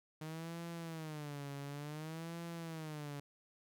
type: tone with vibrato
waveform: sawtooth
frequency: 154.3 Hz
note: D#3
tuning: 14 cents flat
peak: -39 dBFS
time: 0.21-3.2 s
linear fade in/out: 5 ms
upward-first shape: sine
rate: 0.56 Hz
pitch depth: 160 cents each way
effects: none